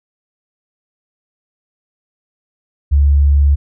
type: tone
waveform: sine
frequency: 71.2 Hz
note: C#2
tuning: 47 cents sharp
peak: -7 dBFS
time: 2.91-3.56 s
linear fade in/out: 20 ms
effects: none